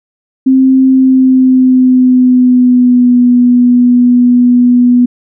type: tone with pitch glide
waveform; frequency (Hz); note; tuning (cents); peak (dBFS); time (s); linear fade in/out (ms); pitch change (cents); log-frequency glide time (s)
sine; 262.9 to 245.3; C4 to B3; +8 to -12; -3; 0.46-5.06; 10; -120; 0.88-3.18
effects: none